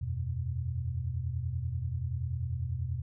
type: chord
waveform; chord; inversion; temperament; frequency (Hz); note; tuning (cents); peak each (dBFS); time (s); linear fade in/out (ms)
sine; E suspended second; none; just; 82.41 / 92.71 / 123.61; E2 / F#2 / B2; 0 / +4 / +2; -35 / -37 / -34; 0.01-3.02; 10
effects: none